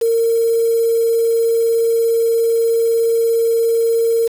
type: tone with quantisation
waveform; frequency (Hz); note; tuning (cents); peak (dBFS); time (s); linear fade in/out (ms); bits
sine; 459.2; A#4; -26; -12; 0.01-4.28; 10; 5
effects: none